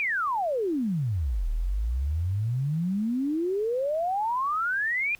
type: exponential two-way sweep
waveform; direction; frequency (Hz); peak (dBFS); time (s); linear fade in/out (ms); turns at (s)
sine; down then up; 2480 to 36.92 to 2480; -24; 0-5.15; 0; 1.49
effects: pink hiss -57 dBFS RMS until 5.19 s